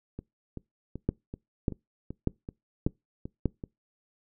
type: two click trains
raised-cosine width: 3 ms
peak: -24 / -12 dBFS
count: 10 / 5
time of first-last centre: 0.19-3.638 / 1.09-3.457 s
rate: 2.61 / 1.69 Hz
effects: noise-tail reverb RT60 0.2 s tail -24 dB re dry